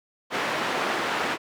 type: band-pass noise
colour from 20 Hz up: white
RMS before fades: -27 dBFS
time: 0.3-1.38 s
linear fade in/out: 50 ms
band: 230 to 1800 Hz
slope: 12 dB/octave
effects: none